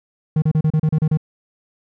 triangle tone bursts, 155.56 Hz, D#3, in tune, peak -11 dBFS, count 9, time 0.36-1.173 s, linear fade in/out 5 ms, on 61 ms, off 33 ms, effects none

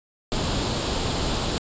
pink noise with comb filter, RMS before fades -25 dBFS, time 0.32-1.58 s, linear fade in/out 0 ms, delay 0.25 ms, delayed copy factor +0.5, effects resampled to 16000 Hz

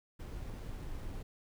brown noise with sample-and-hold, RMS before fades -42 dBFS, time 0.19-1.23 s, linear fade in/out 10 ms, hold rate 11025 Hz, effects none

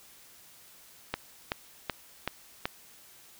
click train, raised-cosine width 0.3 ms, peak -13 dBFS, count 5, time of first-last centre 1.14-2.655 s, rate 2.64 Hz, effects white hiss -55 dBFS RMS until 3.39 s

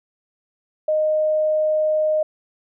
sine tone, 618 Hz, D#5, 12 cents flat, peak -16 dBFS, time 0.88-2.23 s, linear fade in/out 5 ms, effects none

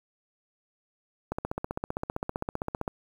click train, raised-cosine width 1 ms, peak -16 dBFS, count 25, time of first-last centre 1.32-2.878 s, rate 15.4 Hz, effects 8-bit

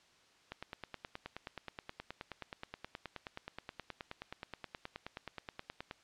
click train, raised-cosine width 0.3 ms, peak -26 dBFS, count 52, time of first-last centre 0.52-5.911 s, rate 9.46 Hz, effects white hiss -66 dBFS RMS until 6.03 s + low-pass 5000 Hz 12 dB/octave

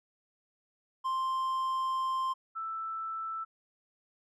triangle / sine tone pair in turn, 1050 / 1322.9 Hz, C6 / E6, +6 / +6 cents, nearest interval major third, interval 400 cents, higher second, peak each -27 / -34 dBFS, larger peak first, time 1.04-2.34 / 2.55-3.45 s, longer first, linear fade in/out 20 ms, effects none

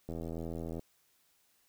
click train, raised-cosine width 2 ms, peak -27 dBFS, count 59, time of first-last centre 0.09-0.794 s, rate 82.4 Hz, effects white hiss -71 dBFS RMS until 1.68 s

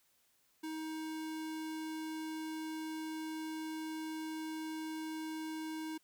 square tone, 315.6 Hz, D#4, 25 cents sharp, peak -40 dBFS, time 0.63-5.98 s, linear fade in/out 10 ms, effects white hiss -73 dBFS RMS until 6.03 s

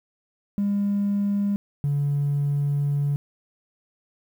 triangle tone pair in turn, 202.1 / 143.21 Hz, G#3 / D3, -47 / -43 cents, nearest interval tritone, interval 596 cents, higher first, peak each -17 dBFS, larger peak neither, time 0.58-1.56 / 1.84-3.16 s, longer second, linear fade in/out 0 ms, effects tanh soft clip ceiling -17 dBFS + 9-bit

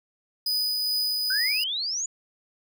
45% pulse tone with tremolo, 4978 Hz, D#8, in tune, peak -22 dBFS, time 0.46-1.64 s, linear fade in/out 5 ms, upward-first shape triangle, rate 2.4 Hz, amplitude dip 25%
sine exponential sweep, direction up, 1480 to 7050 Hz, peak -26 dBFS, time 1.3-2.06 s, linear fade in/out 5 ms
effects none

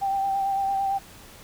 sine tone with vibrato, 784 Hz, G5, in tune, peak -22 dBFS, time 0.01-0.99 s, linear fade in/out 20 ms, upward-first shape sine, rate 8.9 Hz, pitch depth 20 cents each way, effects pink hiss -47 dBFS RMS until 1.43 s

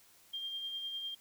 sine tone with tremolo, 3196 Hz, G7, 33 cents sharp, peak -36 dBFS, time 0.33-1.15 s, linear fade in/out 10 ms, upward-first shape sine, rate 9.9 Hz, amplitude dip 35%, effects white hiss -63 dBFS RMS until 1.2 s

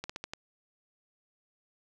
slowing click train, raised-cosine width 0.2 ms, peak -20 dBFS, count 5, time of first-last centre 0.04-0.335 s, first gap 55 ms, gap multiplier 1.2, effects none

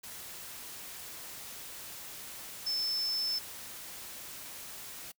sine tone in noise, 5274 Hz, E8, in tune, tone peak -30 dBFS, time 2.66-3.39 s, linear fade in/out 10 ms, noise white, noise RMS -45 dBFS, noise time 0.03-5.12 s, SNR +12 dB, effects noise-tail reverb RT60 0.1 s tail -25 dB re dry

